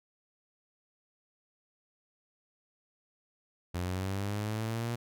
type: linear sweep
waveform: sawtooth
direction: up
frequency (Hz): 87 to 119.7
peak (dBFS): -28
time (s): 3.74-4.96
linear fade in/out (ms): 10
effects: none